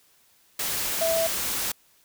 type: tone in noise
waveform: sine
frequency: 657 Hz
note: E5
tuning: 6 cents flat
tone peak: -22 dBFS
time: 1.01-1.27 s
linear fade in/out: 5 ms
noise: white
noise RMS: -28 dBFS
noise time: 0.59-1.72 s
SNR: +3 dB
effects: white hiss -61 dBFS RMS until 2.04 s